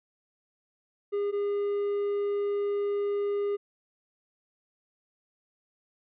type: tone pair in turn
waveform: triangle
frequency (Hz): 406.7 / 406.7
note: G#4 / G#4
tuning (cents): -36 / -36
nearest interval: unison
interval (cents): 0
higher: neither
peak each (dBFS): -24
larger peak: neither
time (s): 1.12-1.32 / 1.32-3.57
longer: second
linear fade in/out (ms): 20
effects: resampled to 8000 Hz